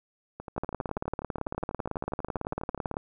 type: two click trains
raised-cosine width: 1 ms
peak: -16 / -24 dBFS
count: 44 / 32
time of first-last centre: 0.58-2.969 / 0.4-2.941 s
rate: 18 / 12.2 Hz
effects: none